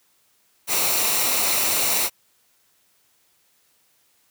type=noise with comb filter; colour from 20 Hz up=white; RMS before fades=-21 dBFS; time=0.67-2.1 s; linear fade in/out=50 ms; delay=0.61 ms; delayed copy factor=-0.5; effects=white hiss -63 dBFS RMS until 4.3 s + high-pass 60 Hz 12 dB/octave